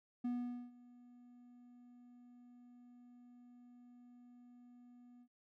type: tone with ADSR envelope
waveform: triangle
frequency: 244 Hz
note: B3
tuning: 21 cents flat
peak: -33 dBFS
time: 0.24-5.28 s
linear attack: 10 ms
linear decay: 460 ms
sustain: -23 dB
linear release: 66 ms
effects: none